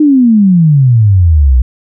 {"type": "exponential sweep", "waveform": "sine", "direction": "down", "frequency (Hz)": [311.1, 59.2], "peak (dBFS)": -3, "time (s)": [0, 1.62], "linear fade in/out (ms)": 5, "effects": []}